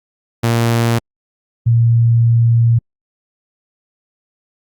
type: tone pair in turn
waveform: sawtooth / sine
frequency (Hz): 116.54 / 116.54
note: A#2 / A#2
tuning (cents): 0 / 0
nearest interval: unison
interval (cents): 0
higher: neither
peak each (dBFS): -8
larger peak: neither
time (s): 0.43-0.99 / 1.66-2.79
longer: second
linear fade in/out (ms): 10
effects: Opus 48 kbps